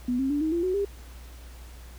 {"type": "tone with pitch steps", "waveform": "sine", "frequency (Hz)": [246.9, 267.7, 290.2, 314.7, 341.2, 369.9, 401.1], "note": ["B3", "C4", "D4", "D#4", "F4", "F#4", "G4"], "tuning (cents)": [0, 40, -21, 20, -40, 0, 40], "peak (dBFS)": -23, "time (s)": [0.08, 0.85], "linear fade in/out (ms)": 5, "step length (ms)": 110, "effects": ["added 60 Hz sine -42 dBFS peak until 1.98 s", "pink hiss -52 dBFS RMS until 1.98 s"]}